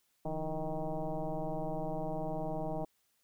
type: tone with frequency modulation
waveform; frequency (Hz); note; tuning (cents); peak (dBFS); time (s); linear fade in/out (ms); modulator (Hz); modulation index
sine; 307.8; D#4; -19; -33; 0.25-2.85; 5; 159; 3.2
effects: white hiss -75 dBFS RMS until 3.23 s